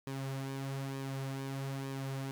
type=tone with flanger; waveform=sawtooth; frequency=135.6 Hz; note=C#3; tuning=38 cents flat; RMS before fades=-39 dBFS; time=0.07-2.31 s; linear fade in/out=0 ms; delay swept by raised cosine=1.4 to 5.9 ms; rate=1.1 Hz; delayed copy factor=-0.55; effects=none